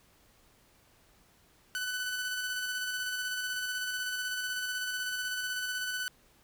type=tone with tremolo; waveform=sawtooth; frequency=1498 Hz; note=F#6; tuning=21 cents sharp; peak=-28 dBFS; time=1.75-6.08 s; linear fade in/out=0 ms; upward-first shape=square; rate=16 Hz; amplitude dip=25%; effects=pink hiss -64 dBFS RMS until 6.43 s